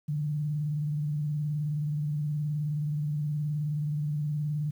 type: tone with vibrato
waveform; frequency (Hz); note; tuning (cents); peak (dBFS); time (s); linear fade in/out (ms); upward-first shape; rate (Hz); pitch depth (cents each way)
sine; 149.1; D3; +27; -27; 0.08-4.71; 10; square; 19; 45
effects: 10-bit